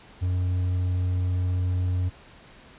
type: tone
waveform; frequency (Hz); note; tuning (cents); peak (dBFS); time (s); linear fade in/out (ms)
triangle; 90.7; F#2; -34; -20; 0.21-2.1; 20
effects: pink hiss -50 dBFS RMS until 2.78 s + resampled to 8000 Hz